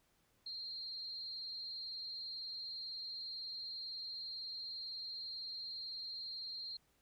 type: tone with amplitude modulation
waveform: sine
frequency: 4194 Hz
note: C8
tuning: 3 cents sharp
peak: -40 dBFS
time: 0.46-6.77 s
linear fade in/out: 5 ms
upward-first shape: sine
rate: 250 Hz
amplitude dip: 55%
effects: pink hiss -75 dBFS RMS until 7.01 s